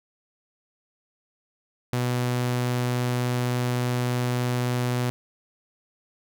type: tone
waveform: sawtooth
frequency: 123.47 Hz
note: B2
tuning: in tune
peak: -19 dBFS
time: 1.93-5.1 s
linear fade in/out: 0 ms
effects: none